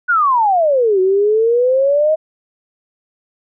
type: exponential two-way sweep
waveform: sine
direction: down then up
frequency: 1496 to 368.6 to 636 Hz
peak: -10 dBFS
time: 0.08-2.16 s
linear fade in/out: 20 ms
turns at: 1 s
effects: none